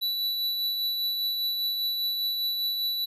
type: tone with tremolo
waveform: square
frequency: 3951 Hz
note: B7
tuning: in tune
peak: -25 dBFS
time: 0.01-3.06 s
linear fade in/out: 20 ms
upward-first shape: triangle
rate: 5 Hz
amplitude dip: 35%
effects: resampled to 32000 Hz